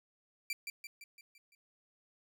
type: tone with echo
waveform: sawtooth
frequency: 2349 Hz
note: D7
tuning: in tune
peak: -31 dBFS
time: 0.5-0.53 s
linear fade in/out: 2 ms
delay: 170 ms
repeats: 6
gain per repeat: -5 dB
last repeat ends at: 1.55 s
effects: none